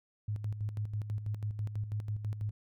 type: tone with tremolo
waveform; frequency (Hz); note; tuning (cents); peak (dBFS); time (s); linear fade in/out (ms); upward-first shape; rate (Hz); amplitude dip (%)
sine; 105.3; G#2; +24; -31; 0.28-2.51; 5; square; 6.1; 60
effects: none